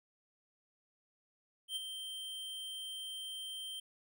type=tone with ADSR envelope; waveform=square; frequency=3136 Hz; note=G7; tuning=in tune; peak=-35 dBFS; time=1.68-3.8 s; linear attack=81 ms; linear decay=20 ms; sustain=-7 dB; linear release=6 ms; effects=none